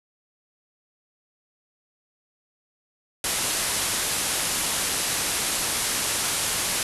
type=low-pass noise; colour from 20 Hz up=white; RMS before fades=-26 dBFS; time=3.24-6.83 s; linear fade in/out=2 ms; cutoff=12000 Hz; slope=96 dB/octave; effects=none